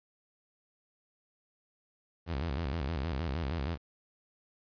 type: tone with vibrato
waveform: sawtooth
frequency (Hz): 75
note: D2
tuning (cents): +37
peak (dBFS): -28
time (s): 2.26-3.78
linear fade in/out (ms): 50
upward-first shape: square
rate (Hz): 6.4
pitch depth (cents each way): 200
effects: resampled to 11025 Hz + 10-bit